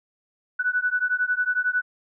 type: beating tone pair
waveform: sine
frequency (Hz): 1480 / 1491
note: F#6 / F#6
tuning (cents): 0 / +13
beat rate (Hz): 11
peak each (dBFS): -24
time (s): 0.59-1.82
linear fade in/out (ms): 10
effects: none